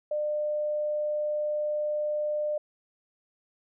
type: tone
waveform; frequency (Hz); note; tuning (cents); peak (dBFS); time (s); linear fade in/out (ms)
sine; 600; D5; +37; -26; 0.11-2.58; 5
effects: none